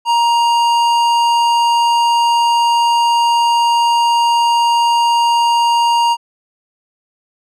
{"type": "tone with tanh clipping", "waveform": "sine", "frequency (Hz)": 939, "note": "A#5", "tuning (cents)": 12, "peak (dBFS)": -12, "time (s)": [0.05, 6.17], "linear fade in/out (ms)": 50, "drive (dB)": 15, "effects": []}